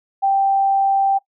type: tone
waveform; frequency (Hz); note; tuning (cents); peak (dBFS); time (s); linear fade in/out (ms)
sine; 784; G5; 0; -13; 0.22-1.19; 20
effects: noise-tail reverb RT60 0.1 s tail -20 dB re dry